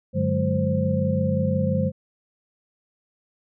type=tone cluster; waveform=sine; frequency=97.1 / 147 / 184 / 209.8 / 523 Hz; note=G2 / D3 / F#3 / G#3 / C5; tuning=-16 / +2 / -9 / +18 / -1 cents; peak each=-26 dBFS; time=0.13-1.92 s; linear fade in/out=50 ms; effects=none